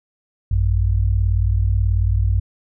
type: tone pair together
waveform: sine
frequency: 56.21 / 94.6 Hz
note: A1 / F#2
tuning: +38 / +39 cents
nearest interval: major sixth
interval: 901 cents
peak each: -17 dBFS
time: 0.51-2.4 s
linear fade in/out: 5 ms
effects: none